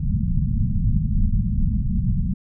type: low-pass noise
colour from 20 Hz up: pink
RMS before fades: -20 dBFS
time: 0-2.34 s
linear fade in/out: 5 ms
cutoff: 230 Hz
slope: 96 dB/octave
effects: none